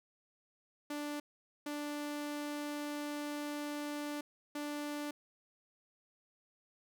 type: tone bursts at uneven times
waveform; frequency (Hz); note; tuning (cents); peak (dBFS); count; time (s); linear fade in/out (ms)
sawtooth; 293.7; D4; 0; -34; 3; 0.9-1.2 / 1.66-4.21 / 4.55-5.11; 5
effects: none